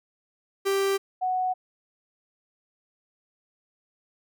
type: tone pair in turn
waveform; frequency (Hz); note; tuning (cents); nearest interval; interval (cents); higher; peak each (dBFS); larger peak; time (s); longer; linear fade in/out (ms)
45% pulse / sine; 392 / 740; G4 / F#5; 0 / 0; major seventh; 1100; second; -22 / -23; first; 0.65-0.98 / 1.21-1.54; neither; 20
effects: none